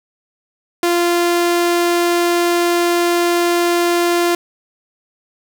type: tone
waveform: sawtooth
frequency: 346.5 Hz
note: F4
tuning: 14 cents flat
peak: -9 dBFS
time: 0.83-4.35 s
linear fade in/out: 2 ms
effects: 8-bit